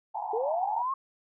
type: band-pass noise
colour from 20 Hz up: white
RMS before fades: -34 dBFS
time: 0.14-0.83 s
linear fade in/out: 20 ms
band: 720 to 920 Hz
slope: 96 dB/octave
type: linear sweep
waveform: sine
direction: up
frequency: 420.8 to 1103 Hz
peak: -27 dBFS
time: 0.33-0.94 s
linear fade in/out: 5 ms
effects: none